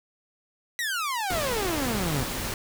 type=exponential sweep; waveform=sawtooth; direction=down; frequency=1983 to 124.5 Hz; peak=-23 dBFS; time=0.79-2.23 s; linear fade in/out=0 ms
type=noise; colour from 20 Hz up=pink; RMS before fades=-31 dBFS; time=1.3-2.54 s; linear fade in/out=2 ms
effects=none